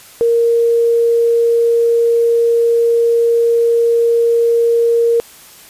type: tone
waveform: sine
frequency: 466.2 Hz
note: A#4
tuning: in tune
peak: -9 dBFS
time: 0.21-5.2 s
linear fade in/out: 0 ms
effects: white hiss -40 dBFS RMS until 5.69 s + resampled to 32000 Hz